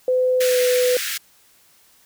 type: tone with pitch glide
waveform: sine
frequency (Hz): 508 to 498.7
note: B4 to B4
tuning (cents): +49 to +17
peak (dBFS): -15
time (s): 0.08-0.97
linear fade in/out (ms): 2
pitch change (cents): -32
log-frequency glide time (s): 0.38-0.6
type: high-pass noise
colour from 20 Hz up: pink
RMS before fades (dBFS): -26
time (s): 0.4-1.18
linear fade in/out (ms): 10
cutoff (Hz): 1500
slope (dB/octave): 48
effects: white hiss -55 dBFS RMS until 2.05 s